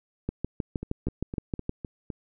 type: two click trains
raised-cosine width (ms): 3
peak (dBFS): -15 / -21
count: 10 / 6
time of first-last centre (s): 0.29-1.694 / 0.83-2.102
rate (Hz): 6.41 / 3.93
effects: none